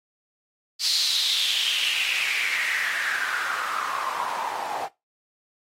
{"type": "noise with band-pass filter sweep", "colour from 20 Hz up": "white", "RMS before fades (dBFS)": -26, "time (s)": [0.79, 4.89], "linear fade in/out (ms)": 50, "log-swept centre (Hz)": [4600, 750], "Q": 5.8, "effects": ["noise-tail reverb RT60 0.2 s tail -19 dB re dry", "AAC 48 kbps"]}